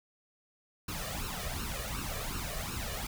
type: noise with flanger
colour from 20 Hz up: pink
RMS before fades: -37 dBFS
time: 0.88-3.07 s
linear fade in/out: 5 ms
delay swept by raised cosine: 0.73 to 1.72 ms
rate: 2.7 Hz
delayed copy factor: +0.75
effects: none